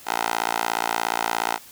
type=tone with high-pass filter; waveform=10% pulse; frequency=57 Hz; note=A#1; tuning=38 cents flat; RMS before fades=-25 dBFS; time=0.05-1.59 s; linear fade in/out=50 ms; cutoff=790 Hz; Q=1.7; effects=white hiss -46 dBFS RMS until 1.71 s